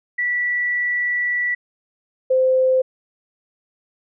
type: tone pair in turn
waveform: sine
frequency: 1956 / 518.1 Hz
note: B6 / C5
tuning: -17 / -17 cents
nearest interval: octave + major seventh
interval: 2300 cents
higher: first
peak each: -18 / -13 dBFS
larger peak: second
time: 0.18-1.55 / 2.3-2.82 s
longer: first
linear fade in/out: 10 ms
effects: none